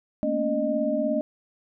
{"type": "tone cluster", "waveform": "sine", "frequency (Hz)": [222, 238.9, 281.8, 613], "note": ["A3", "A#3", "C#4", "D#5"], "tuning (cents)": [16, 43, 29, -26], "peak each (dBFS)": [-30, -30, -28, -25], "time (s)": [0.23, 1.21], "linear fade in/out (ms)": 0, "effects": []}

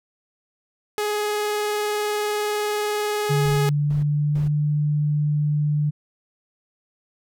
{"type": "tone with vibrato", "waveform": "sawtooth", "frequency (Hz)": 419, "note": "G#4", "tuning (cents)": 15, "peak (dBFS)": -18, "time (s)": [0.98, 3.69], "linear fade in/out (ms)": 0, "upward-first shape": "triangle", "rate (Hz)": 20, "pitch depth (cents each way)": 23}
{"type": "tone with pitch glide", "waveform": "sine", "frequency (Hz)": [145.8, 148.69], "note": ["D3", "D3"], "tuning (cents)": [-12, 22], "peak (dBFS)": -18, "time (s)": [3.29, 5.91], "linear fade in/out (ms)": 20, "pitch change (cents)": 34, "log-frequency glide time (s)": [3.6, 4.55]}
{"type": "noise bursts", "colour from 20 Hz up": "brown", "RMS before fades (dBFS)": -36, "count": 3, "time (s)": [3.45, 4.48], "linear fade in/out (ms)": 5, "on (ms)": 130, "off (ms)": 320}
{"effects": []}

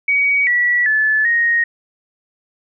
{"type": "tone with pitch steps", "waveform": "sine", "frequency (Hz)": [2258, 1944, 1734, 1869], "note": ["C#7", "B6", "A6", "A#6"], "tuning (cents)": [31, -28, -26, 4], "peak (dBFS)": -12, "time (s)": [0.08, 1.64], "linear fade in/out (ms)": 5, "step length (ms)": 390, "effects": []}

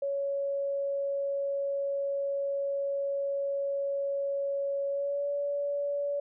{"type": "tone with pitch glide", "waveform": "sine", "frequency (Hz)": [558, 571], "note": ["C#5", "D5"], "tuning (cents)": [11, -49], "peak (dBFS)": -28, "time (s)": [0.02, 6.2], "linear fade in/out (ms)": 5, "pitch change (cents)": 40, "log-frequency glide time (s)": [4.89, 5.28], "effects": []}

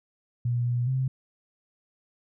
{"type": "tone with pitch steps", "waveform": "sine", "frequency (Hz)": [120.7, 121.5, 131], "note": ["B2", "B2", "C3"], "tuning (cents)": [-39, -28, 2], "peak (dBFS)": -23, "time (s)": [0.45, 1.08], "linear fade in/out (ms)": 5, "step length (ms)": 210, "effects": []}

